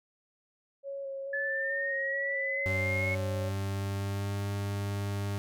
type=tone with vibrato; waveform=sine; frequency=549 Hz; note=C#5; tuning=17 cents flat; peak=-35 dBFS; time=0.83-3.52 s; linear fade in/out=50 ms; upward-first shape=square; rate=2.3 Hz; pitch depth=14 cents each way
type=exponential sweep; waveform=sine; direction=up; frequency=1723 to 2192 Hz; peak=-30 dBFS; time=1.33-3.15 s; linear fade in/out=5 ms
type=tone with pitch glide; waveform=40% pulse; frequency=95.8 to 100.62 Hz; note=G2 to G2; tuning=-39 to +46 cents; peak=-30 dBFS; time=2.66-5.38 s; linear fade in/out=0 ms; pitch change=+85 cents; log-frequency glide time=2.94-4.48 s
effects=none